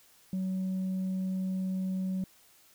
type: tone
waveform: sine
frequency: 187.8 Hz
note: F#3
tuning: 26 cents sharp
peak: -27 dBFS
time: 0.33-2.24 s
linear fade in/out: 2 ms
effects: tanh soft clip ceiling -28 dBFS + white hiss -61 dBFS RMS until 2.74 s